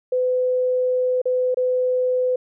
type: tone with dropouts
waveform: sine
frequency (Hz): 505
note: B4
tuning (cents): +39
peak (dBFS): -17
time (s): 0.12-2.36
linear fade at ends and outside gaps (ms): 5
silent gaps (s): 1.217-1.255 / 1.545-1.57
effects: none